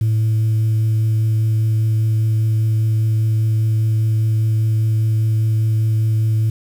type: tone with vibrato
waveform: sine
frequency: 110 Hz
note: A2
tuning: in tune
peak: -11 dBFS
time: 0.01-6.5 s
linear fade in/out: 5 ms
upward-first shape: triangle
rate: 5 Hz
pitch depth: 11 cents each way
effects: tanh soft clip ceiling -12 dBFS + 7-bit